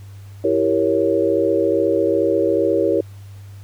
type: chord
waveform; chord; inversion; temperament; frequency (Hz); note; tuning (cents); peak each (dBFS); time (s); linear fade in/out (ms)
sine; E diminished seventh; none; equal; 329.6 / 392 / 466.2 / 554.4; E4 / G4 / Bb4 / Db5; 0 / 0 / 0 / 0; -20; 0.44-3.01; 5
effects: added 99 Hz sine -35 dBFS peak until 3.63 s + pink hiss -52 dBFS RMS until 3.63 s